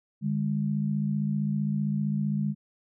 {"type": "tone pair together", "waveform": "sine", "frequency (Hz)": [148.8, 204.2], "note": ["D3", "G#3"], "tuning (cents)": [23, -29], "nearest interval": "perfect fourth", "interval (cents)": 548, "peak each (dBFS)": [-28, -27], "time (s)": [0.21, 2.55], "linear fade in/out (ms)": 50, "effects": []}